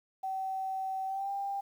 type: tone with pitch glide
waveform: sine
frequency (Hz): 765 to 794.3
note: G5 to G5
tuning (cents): -42 to +23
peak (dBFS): -32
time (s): 0.23-1.61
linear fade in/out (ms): 10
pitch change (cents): +65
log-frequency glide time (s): 1.06-1.3
effects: 10-bit